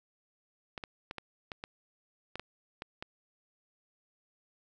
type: clicks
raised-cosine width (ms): 0.3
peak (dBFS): -23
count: 10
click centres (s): 0.778 / 0.838 / 1.111 / 1.183 / 1.518 / 1.639 / 2.356 / 2.396 / 2.821 / 3.025
effects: none